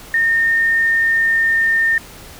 sine tone with pitch glide, 1827 to 1816.5 Hz, A#6 to A#6, -35 to -45 cents, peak -12 dBFS, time 0.14-1.98 s, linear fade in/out 2 ms, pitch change -10 cents, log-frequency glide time 0.55-1.64 s, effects pink hiss -38 dBFS RMS until 2.39 s

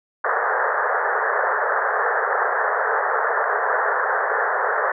white band-pass noise, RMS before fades -21 dBFS, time 0.24-4.92 s, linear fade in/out 5 ms, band 410 to 1800 Hz, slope 96 dB/octave, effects none

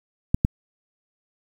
clicks, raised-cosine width 5 ms, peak -5 dBFS, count 2, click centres 0.345 / 0.449 s, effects 7-bit

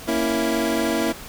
25% pulse chord, A# diminished, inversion none, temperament equal, 233.1 / 277.2 / 329.6 Hz, A#3 / C#4 / E4, 0 / 0 / 0 cents, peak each -21 / -23 / -19 dBFS, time 0.07-1.13 s, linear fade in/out 20 ms, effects pink hiss -38 dBFS RMS until 1.28 s

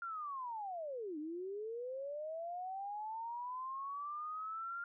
sine linear two-way sweep, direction down then up, 1404 to 293.7 to 1404 Hz, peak -40 dBFS, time 0.02-4.84 s, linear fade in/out 2 ms, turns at 1.18 s, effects none

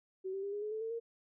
sine tone with pitch steps, 377.9 / 389 / 400.4 / 412.1 / 424.2 / 436.6 / 449.4 / 462.6 Hz, F#4 / G4 / G4 / G#4 / G#4 / A4 / A4 / A#4, +37 / -13 / +37 / -13 / +37 / -13 / +37 / -13 cents, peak -36 dBFS, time 0.24-1 s, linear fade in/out 20 ms, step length 95 ms, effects none

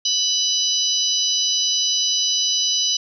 harmonic tone, 991 Hz, B5, 6 cents sharp, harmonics 3 / 4 / 5 / 6, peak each -23 / -23 / -23 / -23 dBFS, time 0.05-2.97 s, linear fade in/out 5 ms, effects none

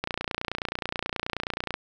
click train, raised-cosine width 0.3 ms, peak -12 dBFS, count 51, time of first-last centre 0.04-1.741 s, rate 29.4 Hz, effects none

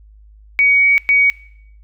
sine tone bursts at uneven times, 2251 Hz, C#7, 26 cents sharp, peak -9 dBFS, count 2, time 0.59-0.98 / 1.09-1.3 s, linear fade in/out 0 ms, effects noise-tail reverb RT60 0.7 s tail -21 dB re dry + added 52 Hz sine -41 dBFS peak until 1.83 s

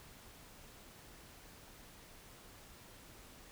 silence, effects pink hiss -57 dBFS RMS until 3.51 s

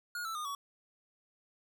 square tone with pitch steps, 1436 / 1324.4 / 1221.6 / 1126.7 Hz, F6 / E6 / D#6 / C#6, +48 / +8 / -32 / +28 cents, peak -37 dBFS, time 0.15-0.55 s, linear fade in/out 2 ms, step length 100 ms, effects none

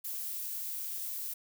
violet noise, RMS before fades -38 dBFS, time 0.04-1.34 s, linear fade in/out 10 ms, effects none

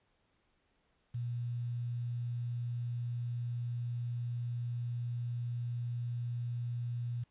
sine tone with quantisation, 120 Hz, B2, 49 cents flat, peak -34 dBFS, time 1.14-7.24 s, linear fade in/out 10 ms, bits 10, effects pink hiss -75 dBFS RMS until 7.3 s + resampled to 8000 Hz

